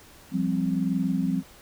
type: chord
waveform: sine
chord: F suspended second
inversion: none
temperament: equal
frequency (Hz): 174.61 / 196 / 261.6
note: F3 / G3 / C4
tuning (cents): 0 / 0 / 0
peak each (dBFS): -27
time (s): 0.31-1.43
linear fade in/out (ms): 50
effects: pink hiss -51 dBFS RMS until 1.61 s